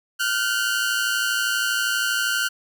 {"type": "tone pair together", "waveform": "sawtooth", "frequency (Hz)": [1412.5, 1525], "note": ["F6", "G6"], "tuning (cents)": [19, -48], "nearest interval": "minor second", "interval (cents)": 133, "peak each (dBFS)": -20, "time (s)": [0.19, 2.49], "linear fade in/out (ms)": 20, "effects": []}